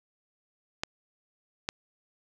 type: clicks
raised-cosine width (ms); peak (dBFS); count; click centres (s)
0.2; -12; 2; 0.835 / 1.689
effects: none